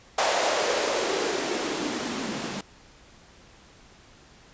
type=noise with band-pass filter sweep; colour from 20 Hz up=blue; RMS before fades=-27 dBFS; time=0.18-2.61 s; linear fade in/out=5 ms; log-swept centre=650 to 200 Hz; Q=2.8; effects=pink hiss -53 dBFS RMS until 4.53 s + resampled to 16000 Hz